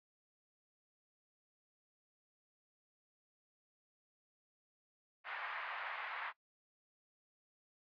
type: band-pass noise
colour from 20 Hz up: white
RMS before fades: -44 dBFS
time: 5.24-6.33 s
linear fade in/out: 50 ms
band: 780 to 2100 Hz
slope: 24 dB/octave
effects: noise-tail reverb RT60 0.1 s tail -20 dB re dry + resampled to 11025 Hz